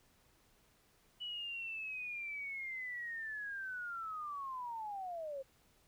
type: linear sweep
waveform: sine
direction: down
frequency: 2960 to 523.3 Hz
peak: -40 dBFS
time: 1.2-5.43 s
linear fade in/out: 20 ms
effects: pink hiss -70 dBFS RMS until 5.87 s